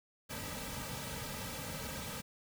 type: noise with comb filter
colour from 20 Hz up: pink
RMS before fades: -42 dBFS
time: 0.29-2.22 s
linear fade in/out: 20 ms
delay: 2.8 ms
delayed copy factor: -0.85
effects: none